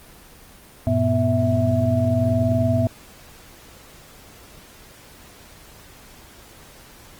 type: tone cluster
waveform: sine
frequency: 97.6 / 118.3 / 246.3 / 655 Hz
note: G2 / A#2 / B3 / E5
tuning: -7 / +26 / -5 / -11 cents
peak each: -22 dBFS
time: 0.87-2.87 s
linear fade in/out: 0 ms
effects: pink hiss -46 dBFS RMS until 7.19 s + Opus 24 kbps